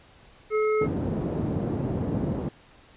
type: harmonic tone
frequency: 430 Hz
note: A4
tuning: 40 cents flat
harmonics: 1 / 3 / 5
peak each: -21 / -31 / -35 dBFS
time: 0.5-0.88 s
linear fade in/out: 50 ms
type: band-pass noise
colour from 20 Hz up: pink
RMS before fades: -28 dBFS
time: 0.81-2.49 s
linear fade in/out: 5 ms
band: 110 to 380 Hz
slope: 12 dB/octave
effects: pink hiss -54 dBFS RMS until 2.96 s + resampled to 8000 Hz